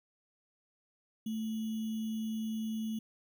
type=tone with sample-and-hold; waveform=sine; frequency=220 Hz; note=A3; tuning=in tune; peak=-33 dBFS; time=1.26-2.99 s; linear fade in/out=5 ms; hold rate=3150 Hz; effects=none

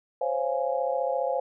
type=chord; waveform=sine; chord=Db major seventh; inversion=third; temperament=just; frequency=519.7 / 554.4 / 693 / 831.5 Hz; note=C5 / Db5 / F5 / Ab5; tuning=-12 / 0 / -14 / +2 cents; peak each=-28 / -30 / -31 / -32 dBFS; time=0.21-1.4 s; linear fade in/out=5 ms; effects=none

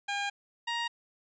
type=tone pair in turn; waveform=15% pulse; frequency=807 / 938.4 Hz; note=G#5 / A#5; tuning=-50 / +11 cents; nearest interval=minor third; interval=261 cents; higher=second; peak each=-24 dBFS; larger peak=neither; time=0.08-0.3 / 0.67-0.88 s; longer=first; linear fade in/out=10 ms; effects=resampled to 16000 Hz

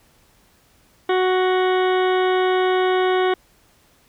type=harmonic tone with a mistuned harmonic; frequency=370 Hz; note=F#4; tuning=in tune; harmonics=1 / 2 / 3 / 4 / 5 / 6 / 8 / 9 / 10; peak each=-17 / -23 / -27 / -29 / -31 / -33 / -35 / -36 / -37 dBFS; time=1.09-3.34 s; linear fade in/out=5 ms; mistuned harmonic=5; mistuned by=+16 cents; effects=pink hiss -57 dBFS RMS until 4.08 s

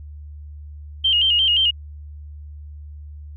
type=tone with vibrato; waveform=sine; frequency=3000 Hz; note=F#7; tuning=23 cents sharp; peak=-14 dBFS; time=1.04-1.71 s; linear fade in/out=10 ms; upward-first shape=square; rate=5.7 Hz; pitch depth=77 cents each way; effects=added 74 Hz sine -34 dBFS peak until 3.36 s

